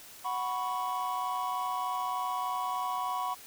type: chord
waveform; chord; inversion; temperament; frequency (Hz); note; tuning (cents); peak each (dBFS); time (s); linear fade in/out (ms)
triangle; F# suspended fourth; none; just; 740 / 986.7 / 1110; F#5 / B5 / C#6; 0 / -2 / +2; -34 / -32 / -33; 0.24-3.35; 20
effects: white hiss -50 dBFS RMS until 3.46 s